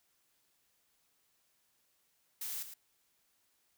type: noise with echo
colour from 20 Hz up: blue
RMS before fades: -40 dBFS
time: 2.41-2.63 s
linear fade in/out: 5 ms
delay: 110 ms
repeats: 1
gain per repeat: -9 dB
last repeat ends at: 2.74 s
effects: white hiss -75 dBFS RMS until 3.77 s